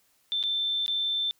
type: tone with dropouts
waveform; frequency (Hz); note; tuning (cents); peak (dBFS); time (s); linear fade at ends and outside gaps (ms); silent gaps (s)
sine; 3551; A7; +15; -25; 0.32-1.31; 0; 0.428-0.437 / 0.862-0.88
effects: white hiss -67 dBFS RMS until 1.39 s